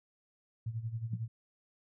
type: tone with tremolo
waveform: sine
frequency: 113.7 Hz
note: A#2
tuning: 43 cents flat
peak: -32 dBFS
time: 0.66-1.28 s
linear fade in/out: 5 ms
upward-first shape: sine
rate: 11 Hz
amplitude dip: 75%
type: tone with exponential decay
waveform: sine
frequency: 174.61 Hz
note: F3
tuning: in tune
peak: -33 dBFS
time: 1.13-1.21 s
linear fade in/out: 5 ms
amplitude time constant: 17 ms
effects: none